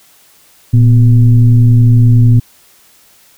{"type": "tone with frequency modulation", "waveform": "sine", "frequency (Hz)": 116.5, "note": "A#2", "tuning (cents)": -1, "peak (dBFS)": -3, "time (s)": [0.73, 2.4], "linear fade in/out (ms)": 10, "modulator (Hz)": 132, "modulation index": 0.5, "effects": ["white hiss -46 dBFS RMS until 3.37 s"]}